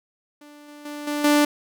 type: tone with level steps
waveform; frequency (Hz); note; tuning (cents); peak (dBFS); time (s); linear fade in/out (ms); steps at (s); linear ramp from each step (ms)
sawtooth; 294.2; D4; +3; -40 / -37 / -28 / -20 / -11; 0.41-1.45; 5; 0.68 / 0.85 / 1.07 / 1.24; 5
effects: none